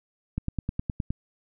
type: click train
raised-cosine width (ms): 5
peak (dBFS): -15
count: 8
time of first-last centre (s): 0.38-1.105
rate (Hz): 9.65
effects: none